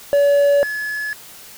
triangle tone pair in turn, 570 / 1708.1 Hz, C#5 / G#6, +48 / +48 cents, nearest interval octave + perfect fifth, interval 1900 cents, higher second, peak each -9 / -20 dBFS, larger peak first, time 0.13-0.63 / 0.63-1.13 s, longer neither, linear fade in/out 0 ms, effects white hiss -40 dBFS RMS until 1.57 s

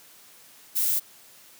violet noise, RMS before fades -24 dBFS, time 0.75-1 s, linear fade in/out 20 ms, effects white hiss -52 dBFS RMS until 1.59 s + high-pass 100 Hz 12 dB/octave

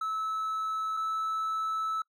triangle tone pair in turn, 1302 / 1307.7 Hz, E6 / E6, -22 / -14 cents, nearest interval unison, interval 8 cents, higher second, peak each -27 / -26 dBFS, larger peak second, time 0.01-0.97 / 0.97-2.02 s, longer second, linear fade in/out 5 ms, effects noise-tail reverb RT60 0.1 s tail -24 dB re dry + tanh soft clip ceiling -22 dBFS

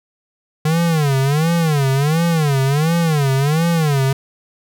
square tone with vibrato, 150.9 Hz, D3, 47 cents sharp, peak -14 dBFS, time 0.65-4.13 s, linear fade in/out 5 ms, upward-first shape sine, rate 1.4 Hz, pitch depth 210 cents each way, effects none

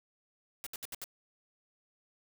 white noise bursts, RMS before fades -41 dBFS, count 5, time 0.64-1.041 s, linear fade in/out 0 ms, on 25 ms, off 69 ms, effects none

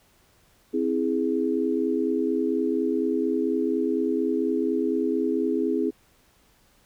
sine chord, C augmented, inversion none, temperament equal with one note detuned, 261.6 / 325.8 / 415.3 Hz, C4 / E4 / G#4, 0 / -20 / 0 cents, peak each -26 dBFS, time 0.73-5.91 s, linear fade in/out 20 ms, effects pink hiss -61 dBFS RMS until 6.85 s

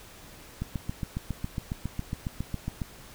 click train, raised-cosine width 5 ms, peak -18 dBFS, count 17, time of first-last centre 0.62-2.818 s, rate 7.28 Hz, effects pink hiss -49 dBFS RMS until 3.14 s

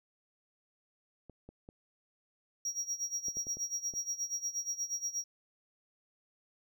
clicks, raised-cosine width 2 ms, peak -36 dBFS, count 8, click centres 1.297 / 1.49 / 1.689 / 3.284 / 3.37 / 3.469 / 3.57 / 3.938 s
triangle tone with tremolo, 5670 Hz, F8, 25 cents sharp, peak -30 dBFS, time 2.65-5.24 s, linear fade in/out 2 ms, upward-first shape sine, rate 8.4 Hz, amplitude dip 85%
effects none

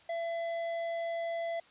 sine tone with tanh clipping, 672 Hz, E5, 33 cents sharp, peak -34 dBFS, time 0.09-1.6 s, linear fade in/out 5 ms, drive 10 dB, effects white hiss -60 dBFS RMS until 1.7 s + resampled to 8000 Hz

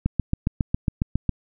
click train, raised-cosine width 5 ms, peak -8 dBFS, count 10, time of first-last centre 0.06-1.293 s, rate 7.3 Hz, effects none

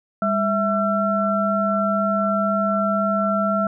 sine tone cluster, 201.4 / 657 / 1349 Hz, G3 / E5 / E6, +47 / -6 / +40 cents, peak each -22 dBFS, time 0.22-3.67 s, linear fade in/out 2 ms, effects none

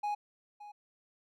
triangle tone with echo, 830 Hz, G#5, 1 cent flat, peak -29 dBFS, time 0.03-0.15 s, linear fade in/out 10 ms, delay 570 ms, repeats 1, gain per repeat -15 dB, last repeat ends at 0.72 s, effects none

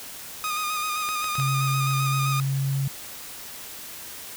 sawtooth tone with vibrato, 1234 Hz, D#6, 15 cents flat, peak -22 dBFS, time 0.44-2.4 s, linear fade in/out 0 ms, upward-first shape square, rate 7.7 Hz, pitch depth 25 cents each way
clicks, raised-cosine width 0.2 ms, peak -16 dBFS, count 4, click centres 1.089 / 1.243 / 1.354 / 1.399 s
sine tone with pitch glide, 134.8 to 137.16 Hz, C#3 to C#3, -48 to -18 cents, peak -22 dBFS, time 1.38-2.88 s, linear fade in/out 5 ms, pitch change +30 cents, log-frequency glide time 1.96-2.72 s
effects white hiss -39 dBFS RMS until 4.36 s

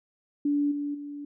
sine tone with level steps, 289.1 Hz, D4, 27 cents flat, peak -22 / -28 / -35 dBFS, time 0.45-1.25 s, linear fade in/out 5 ms, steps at 0.71 / 0.94 s, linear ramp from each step 10 ms, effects none

